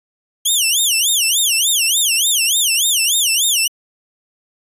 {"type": "tone with vibrato", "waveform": "15% pulse", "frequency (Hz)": 3127, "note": "G7", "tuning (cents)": -5, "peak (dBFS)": -6, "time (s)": [0.45, 3.68], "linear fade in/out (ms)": 10, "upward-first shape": "sine", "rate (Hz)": 3.4, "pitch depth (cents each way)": 290, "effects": ["resampled to 32000 Hz"]}